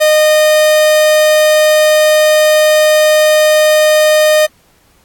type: tone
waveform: 45% pulse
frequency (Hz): 614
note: D#5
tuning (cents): -23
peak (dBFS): -6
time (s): 0-4.47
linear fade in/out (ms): 20
effects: pink hiss -51 dBFS RMS until 5.04 s + AAC 64 kbps